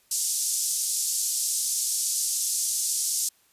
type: band-pass noise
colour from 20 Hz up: pink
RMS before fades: -27 dBFS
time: 0.11-3.29 s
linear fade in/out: 5 ms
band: 5800 to 11000 Hz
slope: 24 dB/octave
effects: white hiss -63 dBFS RMS until 3.52 s + resampled to 32000 Hz